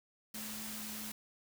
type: tone in noise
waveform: sine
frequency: 215.3 Hz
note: A3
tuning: 37 cents flat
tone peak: -47 dBFS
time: 0.34-1.12 s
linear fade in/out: 5 ms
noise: white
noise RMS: -44 dBFS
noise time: 0.34-1.12 s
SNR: -6 dB
effects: none